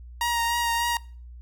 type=tone with vibrato; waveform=sawtooth; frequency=940 Hz; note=A#5; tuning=14 cents sharp; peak=-19 dBFS; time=0.21-0.97 s; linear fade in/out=2 ms; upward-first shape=sine; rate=3.4 Hz; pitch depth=20 cents each way; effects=noise-tail reverb RT60 0.4 s tail -22 dB re dry + added 60 Hz sine -40 dBFS peak until 1.41 s